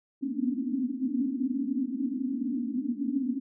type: band-pass noise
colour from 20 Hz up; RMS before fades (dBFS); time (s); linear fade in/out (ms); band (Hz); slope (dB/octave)
pink; -30; 0.21-3.4; 10; 240 to 280; 96
effects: none